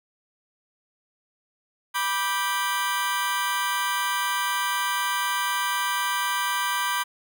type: chord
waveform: sawtooth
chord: G major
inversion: first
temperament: just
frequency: 980 / 1176 / 1568 Hz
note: B5 / D6 / G6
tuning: -14 / +2 / 0 cents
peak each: -23 / -25 / -25 dBFS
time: 1.94-7.04 s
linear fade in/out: 20 ms
effects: none